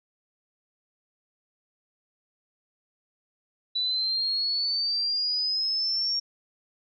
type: exponential sweep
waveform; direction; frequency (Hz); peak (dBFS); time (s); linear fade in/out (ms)
sine; up; 3951 to 5560; -24; 3.75-6.2; 10
effects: none